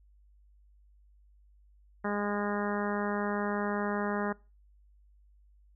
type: harmonic tone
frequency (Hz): 205.2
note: G#3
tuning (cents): -21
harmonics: 1 / 2 / 3 / 4 / 5 / 6 / 7 / 8 / 9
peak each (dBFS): -33 / -36 / -38 / -39 / -40 / -41 / -41 / -42 / -43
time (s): 2.04-4.33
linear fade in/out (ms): 10
effects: noise-tail reverb RT60 0.3 s tail -23 dB re dry + added 50 Hz sine -58 dBFS peak until 5.75 s